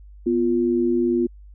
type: tone pair together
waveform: sine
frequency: 246.9 / 349.2 Hz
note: B3 / F4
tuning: 0 / 0 cents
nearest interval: tritone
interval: 600 cents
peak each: -21 / -19 dBFS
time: 0.26-1.27 s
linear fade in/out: 10 ms
effects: added 50 Hz sine -41 dBFS peak until 1.54 s